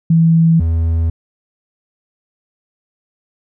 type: tone pair in turn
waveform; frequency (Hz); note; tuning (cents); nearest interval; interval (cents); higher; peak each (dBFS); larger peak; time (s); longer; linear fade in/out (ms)
sine / triangle; 164.3 / 82.15; E3 / E2; -5 / -5; octave; 1200; first; -7 / -10; first; 0.1-0.6 / 0.6-1.1; neither; 5
effects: none